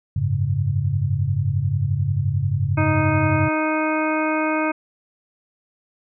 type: chord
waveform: sine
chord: F# suspended second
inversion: none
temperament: equal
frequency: 92.5 / 103.83 / 138.59 Hz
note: F#2 / G#2 / C#3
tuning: 0 / 0 / 0 cents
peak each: -24 / -22 / -22 dBFS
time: 0.16-3.49 s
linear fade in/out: 5 ms
type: harmonic tone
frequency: 311.1 Hz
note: D#4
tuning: in tune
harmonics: 1 / 2 / 3 / 4 / 5 / 7 / 8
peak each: -22 / -25 / -27 / -28 / -29 / -30 / -31 dBFS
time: 2.77-4.72 s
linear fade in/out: 10 ms
effects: none